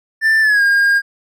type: tone with pitch glide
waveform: triangle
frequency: 1775 to 1618.3 Hz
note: A6 to G#6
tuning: +15 to -45 cents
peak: -8 dBFS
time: 0.21-1.02 s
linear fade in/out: 50 ms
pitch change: -160 cents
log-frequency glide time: 0.41-0.62 s
effects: none